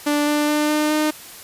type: tone with pitch steps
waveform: sawtooth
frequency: 293.7 / 296.6 / 299.5 / 302.5 / 305.5 Hz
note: D4 / D4 / D4 / D#4 / D#4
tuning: 0 / +17 / +34 / -49 / -32 cents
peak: -13 dBFS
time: 0.06-1.11 s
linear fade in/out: 10 ms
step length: 210 ms
effects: white hiss -39 dBFS RMS until 1.43 s + resampled to 32000 Hz